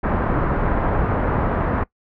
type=low-pass noise; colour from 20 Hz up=pink; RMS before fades=-20 dBFS; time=0.03-1.84 s; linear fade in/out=10 ms; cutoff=1500 Hz; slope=24 dB/octave; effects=noise-tail reverb RT60 0.1 s tail -21 dB re dry